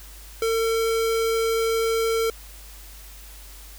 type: tone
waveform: square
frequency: 452.1 Hz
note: A4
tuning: 47 cents sharp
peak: -21 dBFS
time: 0.42-2.3 s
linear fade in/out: 2 ms
effects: added 50 Hz sine -42 dBFS peak until 3.78 s + white hiss -46 dBFS RMS until 3.78 s